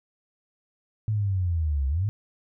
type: linear two-way sweep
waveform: sine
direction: down then up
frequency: 110 to 65.41 to 110 Hz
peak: -22 dBFS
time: 1.08-2.09 s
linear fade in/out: 0 ms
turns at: 1.88 s
effects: none